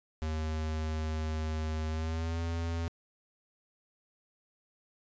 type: tone with pitch glide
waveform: square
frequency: 78.4 to 83.54 Hz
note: D#2 to E2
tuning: +14 to +24 cents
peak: -32 dBFS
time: 0.22-2.88 s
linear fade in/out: 0 ms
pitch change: +110 cents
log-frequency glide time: 1.88-2.41 s
effects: resampled to 16000 Hz